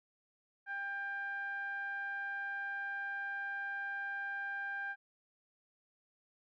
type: tone with low-pass filter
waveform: sawtooth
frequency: 795 Hz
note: G5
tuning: 24 cents sharp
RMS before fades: -40 dBFS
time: 0.66-4.96 s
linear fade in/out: 50 ms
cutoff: 1700 Hz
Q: 9.6
effects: none